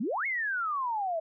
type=exponential two-way sweep; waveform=sine; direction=up then down; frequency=187.3 to 2217 to 630 Hz; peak=-28 dBFS; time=0-1.2 s; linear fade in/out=10 ms; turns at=0.26 s; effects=none